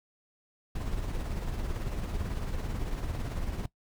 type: noise with tremolo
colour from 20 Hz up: brown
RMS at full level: -31 dBFS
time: 0.75-3.66 s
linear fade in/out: 5 ms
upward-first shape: triangle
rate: 18 Hz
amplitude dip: 50%
effects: noise-tail reverb RT60 0.1 s tail -19 dB re dry